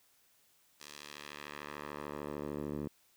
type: tone with band-pass filter sweep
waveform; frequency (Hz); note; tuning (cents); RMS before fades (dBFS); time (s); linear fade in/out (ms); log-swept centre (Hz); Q
10% pulse; 73.42; D2; 0; -43; 0.8-2.88; 5; 6200 to 250; 0.79
effects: white hiss -69 dBFS RMS until 3.16 s